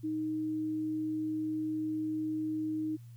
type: tone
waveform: sine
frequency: 311.5 Hz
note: D#4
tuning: 2 cents sharp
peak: -31 dBFS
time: 0.03-2.97 s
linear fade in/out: 20 ms
effects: added 118 Hz sine -47 dBFS peak until 3.16 s + white hiss -69 dBFS RMS until 3.16 s